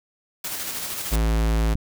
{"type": "noise with tremolo", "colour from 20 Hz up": "white", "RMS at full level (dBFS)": -29, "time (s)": [0.44, 1.16], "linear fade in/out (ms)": 5, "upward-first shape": "square", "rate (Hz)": 13, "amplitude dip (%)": 30}
{"type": "tone", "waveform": "square", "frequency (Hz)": 55, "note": "A1", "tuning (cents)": 0, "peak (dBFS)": -19, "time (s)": [1.11, 1.75], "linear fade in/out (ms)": 20}
{"type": "click", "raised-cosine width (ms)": 5, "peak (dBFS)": -14, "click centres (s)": 1.754}
{"effects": []}